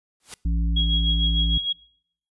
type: noise with exponential growth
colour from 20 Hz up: white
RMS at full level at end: -32 dBFS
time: 0.2-0.34 s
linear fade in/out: 2 ms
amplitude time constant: 29 ms
type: harmonic tone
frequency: 56.5 Hz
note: A1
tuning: 47 cents sharp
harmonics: 1 / 3 / 5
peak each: -20 / -29 / -37 dBFS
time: 0.45-1.58 s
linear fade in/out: 5 ms
type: tone with tremolo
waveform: sine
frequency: 3305 Hz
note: G#7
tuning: 9 cents flat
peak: -20 dBFS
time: 0.76-1.73 s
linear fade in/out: 10 ms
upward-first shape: sine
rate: 6.6 Hz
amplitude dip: 60%
effects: noise-tail reverb RT60 0.7 s tail -24 dB re dry + resampled to 24000 Hz